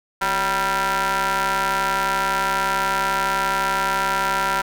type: ring-modulated tone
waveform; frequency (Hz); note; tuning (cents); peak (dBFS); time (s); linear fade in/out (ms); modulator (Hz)
sawtooth; 200.7; G3; +41; -12; 0.21-4.62; 10; 1170
effects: none